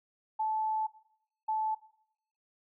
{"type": "tone pair in turn", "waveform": "sine", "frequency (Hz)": [871, 871], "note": ["A5", "A5"], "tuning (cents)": [-18, -18], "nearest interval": "unison", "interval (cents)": 0, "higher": "neither", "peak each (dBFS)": -28, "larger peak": "neither", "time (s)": [[0.39, 0.87], [1.48, 1.75]], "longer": "first", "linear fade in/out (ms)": 10, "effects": ["noise-tail reverb RT60 0.7 s tail -18 dB re dry"]}